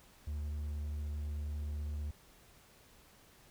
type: tone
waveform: triangle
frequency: 74.2 Hz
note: D2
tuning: 18 cents sharp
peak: -34 dBFS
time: 0.27-2.11 s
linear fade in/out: 5 ms
effects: pink hiss -62 dBFS RMS until 3.5 s